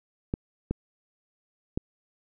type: clicks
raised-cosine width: 3 ms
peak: -14 dBFS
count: 3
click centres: 0.339 / 0.71 / 1.775 s
effects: none